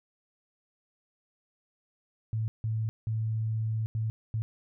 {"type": "tone bursts at uneven times", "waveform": "sine", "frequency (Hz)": 110.6, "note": "A2", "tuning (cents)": 9, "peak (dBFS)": -27, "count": 5, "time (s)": [[2.33, 2.48], [2.64, 2.89], [3.07, 3.86], [3.95, 4.1], [4.34, 4.42]], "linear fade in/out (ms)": 0, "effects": []}